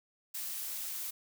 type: noise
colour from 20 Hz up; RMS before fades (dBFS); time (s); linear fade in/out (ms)
blue; -39; 0.34-1.11; 10
effects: none